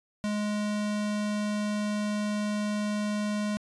square tone, 209 Hz, G#3, 11 cents sharp, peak -28 dBFS, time 0.24-3.57 s, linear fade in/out 0 ms, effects resampled to 22050 Hz

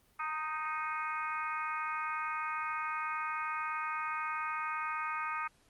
harmonic tone with a mistuned harmonic, 311.1 Hz, D#4, in tune, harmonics 3 / 4 / 5 / 6 / 7 / 8, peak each -41 / -36 / -42 / -49 / -43 / -45 dBFS, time 0.19-5.48 s, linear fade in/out 10 ms, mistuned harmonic 3, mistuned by -20 cents, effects pink hiss -68 dBFS RMS until 5.69 s + Opus 24 kbps

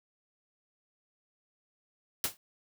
white noise with exponential decay, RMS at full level -26 dBFS, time 2.24-2.37 s, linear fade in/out 1 ms, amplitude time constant 27 ms, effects none

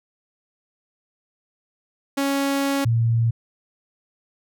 sawtooth / sine tone pair in turn, 277.2 / 115.41 Hz, C#4 / A#2, 0 / -17 cents, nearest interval octave + minor third, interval 1517 cents, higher first, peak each -16 dBFS, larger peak neither, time 2.17-2.85 / 2.85-3.31 s, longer first, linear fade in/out 10 ms, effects none

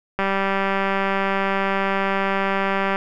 click train, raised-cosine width 0.5 ms, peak -7 dBFS, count 541, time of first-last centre 0.19-2.959 s, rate 195 Hz, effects none

